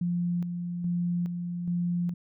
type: tone with tremolo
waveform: sine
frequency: 174.61 Hz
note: F3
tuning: in tune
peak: -25 dBFS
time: 0.01-2.14 s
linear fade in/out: 5 ms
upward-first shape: square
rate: 1.2 Hz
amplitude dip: 45%
effects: none